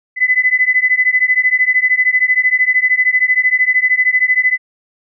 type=beating tone pair; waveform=sine; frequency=2004 / 2017 Hz; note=B6 / B6; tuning=+25 / +36 cents; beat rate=13 Hz; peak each=-13 dBFS; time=0.16-4.58 s; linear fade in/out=50 ms; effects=none